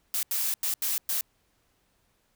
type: noise bursts at uneven times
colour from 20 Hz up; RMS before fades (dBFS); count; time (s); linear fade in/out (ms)
blue; -28; 5; 0.14-0.23 / 0.31-0.54 / 0.63-0.74 / 0.82-0.98 / 1.09-1.21; 2
effects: pink hiss -70 dBFS RMS until 2.35 s